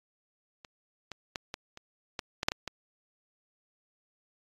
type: clicks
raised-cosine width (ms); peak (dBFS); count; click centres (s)
0.2; -29 / -22 / -16 / -19 / -28 / -16 / -14 / -6 / -14 / -18; 10; 0.648 / 1.117 / 1.358 / 1.541 / 1.774 / 2.192 / 2.431 / 2.485 / 2.519 / 2.677
effects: AAC 32 kbps